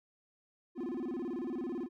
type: tone with vibrato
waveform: triangle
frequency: 295.1 Hz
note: D4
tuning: 8 cents sharp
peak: -33 dBFS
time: 0.75-1.89 s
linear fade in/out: 50 ms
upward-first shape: square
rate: 18 Hz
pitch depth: 290 cents each way
effects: none